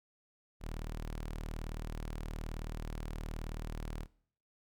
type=tone; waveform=sawtooth; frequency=38.89 Hz; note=D#1; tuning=in tune; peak=-35 dBFS; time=0.6-4.07 s; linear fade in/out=50 ms; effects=noise-tail reverb RT60 0.6 s tail -21 dB re dry

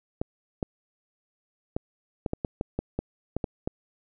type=clicks; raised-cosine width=2 ms; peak=-14 dBFS; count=12; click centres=0.215 / 0.628 / 1.765 / 2.262 / 2.334 / 2.448 / 2.611 / 2.79 / 2.99 / 3.366 / 3.442 / 3.675 s; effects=none

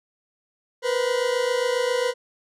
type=tone pair together; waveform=40% pulse; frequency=480.6 / 508 Hz; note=B4 / B4; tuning=-47 / +49 cents; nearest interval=minor second; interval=96 cents; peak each=-23 dBFS; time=0.82-2.14 s; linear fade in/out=50 ms; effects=low-pass 8000 Hz 12 dB/octave

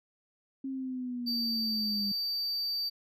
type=linear sweep; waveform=sine; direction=down; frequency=270 to 200 Hz; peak=-33 dBFS; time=0.64-2.12 s; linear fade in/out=5 ms
type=tone; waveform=triangle; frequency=4630 Hz; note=D8; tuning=25 cents flat; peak=-29 dBFS; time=1.26-2.9 s; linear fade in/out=20 ms
effects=none

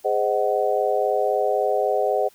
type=chord; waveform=sine; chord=Ab dominant seventh; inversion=none; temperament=just; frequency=415.3 / 519.1 / 623 / 747.5 Hz; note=Ab4 / C5 / Eb5 / Gb5; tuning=0 / -14 / +2 / +17 cents; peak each=-24 dBFS; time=0.04-2.29 s; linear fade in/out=20 ms; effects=white hiss -55 dBFS RMS until 2.34 s

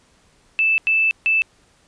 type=tone bursts at uneven times; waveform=sine; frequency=2637 Hz; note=E7; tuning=in tune; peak=-14 dBFS; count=3; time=0.59-0.78 / 0.87-1.11 / 1.26-1.42 s; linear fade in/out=0 ms; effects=pink hiss -57 dBFS RMS until 1.87 s + resampled to 22050 Hz

